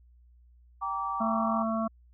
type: chord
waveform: sine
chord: G minor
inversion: none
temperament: equal with one note detuned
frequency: 784 / 932.3 / 1159.2 Hz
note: G5 / Bb5 / D6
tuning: 0 / 0 / -23 cents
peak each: -36 / -36 / -31 dBFS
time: 0.81-1.64 s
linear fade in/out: 20 ms
type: harmonic tone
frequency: 223.2 Hz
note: A3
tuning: 25 cents sharp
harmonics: 1 / 3 / 5 / 6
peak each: -29 / -32 / -34 / -40 dBFS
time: 1.2-1.88 s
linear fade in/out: 10 ms
effects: added 60 Hz sine -55 dBFS peak until 2.13 s